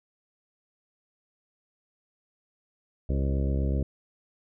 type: harmonic tone with a mistuned harmonic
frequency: 68.1 Hz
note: C#2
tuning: 30 cents flat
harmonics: 1 / 2 / 3 / 4 / 5 / 6 / 7 / 8 / 9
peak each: -25 / -31 / -35 / -37 / -39 / -41 / -42 / -43 / -44 dBFS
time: 3.09-3.83 s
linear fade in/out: 5 ms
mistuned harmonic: 7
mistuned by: +23 cents
effects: none